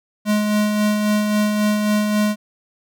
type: tone with tremolo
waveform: square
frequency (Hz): 210.2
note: G#3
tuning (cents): +21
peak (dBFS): -15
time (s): 0.25-2.36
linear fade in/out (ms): 50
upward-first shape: sine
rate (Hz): 3.7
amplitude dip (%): 35
effects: none